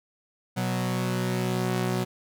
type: tone pair together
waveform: sawtooth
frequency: 123.47 / 185 Hz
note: B2 / F#3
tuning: 0 / 0 cents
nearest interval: perfect fifth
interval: 700 cents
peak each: -24 dBFS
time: 0.56-2.05 s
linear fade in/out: 20 ms
effects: none